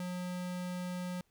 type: tone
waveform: square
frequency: 180 Hz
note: F#3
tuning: 47 cents flat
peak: -37 dBFS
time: 0-1.21 s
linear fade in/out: 2 ms
effects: pink hiss -75 dBFS RMS until 1.3 s